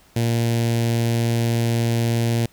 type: tone with notch filter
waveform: sawtooth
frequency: 116.54 Hz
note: A#2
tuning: in tune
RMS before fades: -20 dBFS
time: 0.16-2.46 s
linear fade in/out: 5 ms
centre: 1200 Hz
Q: 0.94
effects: pink hiss -54 dBFS RMS until 2.52 s